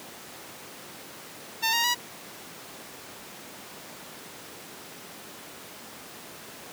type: tone with pitch steps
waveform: 10% pulse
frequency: 902 / 934.9 / 969 Hz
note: A5 / A#5 / B5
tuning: +43 / +5 / -33 cents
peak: -14 dBFS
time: 1.62-1.95 s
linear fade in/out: 20 ms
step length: 110 ms
effects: pink hiss -43 dBFS RMS until 6.72 s + high-pass 200 Hz 12 dB/octave